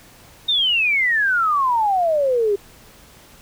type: exponential sweep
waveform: sine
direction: down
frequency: 3729 to 392 Hz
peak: -15 dBFS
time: 0.48-2.56 s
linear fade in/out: 10 ms
effects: pink hiss -47 dBFS RMS until 3.41 s

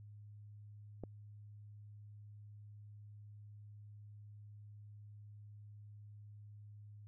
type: click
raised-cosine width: 2 ms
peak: -30 dBFS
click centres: 1.037 s
effects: added 104 Hz sine -52 dBFS peak until 7.07 s

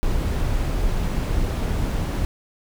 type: noise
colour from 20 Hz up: brown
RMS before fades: -22 dBFS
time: 0.03-2.25 s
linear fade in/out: 0 ms
effects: none

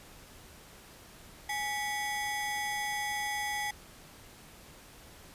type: ring-modulated tone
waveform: 35% pulse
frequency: 1396.9 Hz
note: F6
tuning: in tune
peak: -27 dBFS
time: 1.49-3.71 s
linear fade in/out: 5 ms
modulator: 565 Hz
effects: pink hiss -53 dBFS RMS until 5.34 s + resampled to 32000 Hz

